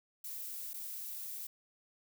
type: noise with dropouts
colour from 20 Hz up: violet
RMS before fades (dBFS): -43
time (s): 0.24-1.47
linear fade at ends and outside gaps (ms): 5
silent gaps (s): 0.734-0.741
effects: none